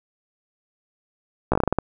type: slowing click train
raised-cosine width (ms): 1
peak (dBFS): -5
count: 9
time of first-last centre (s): 1.52-1.786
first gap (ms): 15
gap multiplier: 1.22
effects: none